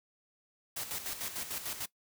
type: noise with tremolo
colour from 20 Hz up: white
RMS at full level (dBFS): -37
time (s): 0.76-1.86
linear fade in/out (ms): 10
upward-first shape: square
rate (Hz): 6.7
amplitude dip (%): 60
effects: noise-tail reverb RT60 0.1 s tail -19 dB re dry